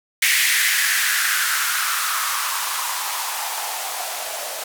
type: noise with band-pass filter sweep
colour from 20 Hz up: violet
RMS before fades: -22 dBFS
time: 0.22-4.64 s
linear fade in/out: 5 ms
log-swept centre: 2100 to 610 Hz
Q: 4.4
effects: none